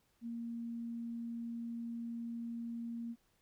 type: tone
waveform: sine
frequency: 233.1 Hz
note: A#3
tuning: in tune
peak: -39 dBFS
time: 0.21-3.16 s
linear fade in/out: 50 ms
effects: pink hiss -75 dBFS RMS until 3.41 s